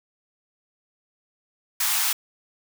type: high-pass noise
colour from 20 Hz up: white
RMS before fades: -23 dBFS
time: 1.8-2.13 s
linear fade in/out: 5 ms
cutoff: 760 Hz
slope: 96 dB/octave
effects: none